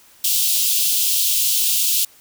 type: high-pass noise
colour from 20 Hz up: white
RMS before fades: -18 dBFS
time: 0.24-2.05 s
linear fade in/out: 5 ms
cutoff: 2800 Hz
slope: 48 dB/octave
effects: white hiss -50 dBFS RMS until 2.2 s